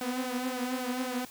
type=tone with flanger; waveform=sawtooth; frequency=252.2 Hz; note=B3; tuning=36 cents sharp; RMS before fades=-33 dBFS; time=0.01-1.25 s; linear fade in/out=2 ms; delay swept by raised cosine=1.3 to 5.4 ms; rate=3.7 Hz; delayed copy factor=+0.7; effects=white hiss -50 dBFS RMS until 1.3 s